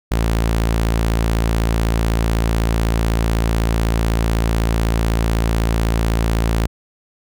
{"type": "tone", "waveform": "sawtooth", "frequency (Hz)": 56, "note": "A1", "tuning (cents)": 31, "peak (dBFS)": -11, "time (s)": [0.11, 6.67], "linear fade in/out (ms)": 10, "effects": []}